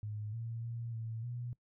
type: tone with pitch steps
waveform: sine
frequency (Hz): 105.9 / 115 / 116.8 / 112.9 / 121.1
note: G#2 / A#2 / A#2 / A2 / B2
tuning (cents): +34 / -23 / +4 / +45 / -34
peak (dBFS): -38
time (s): 0.03-1.53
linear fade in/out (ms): 0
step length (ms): 300
effects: noise-tail reverb RT60 0.1 s tail -21 dB re dry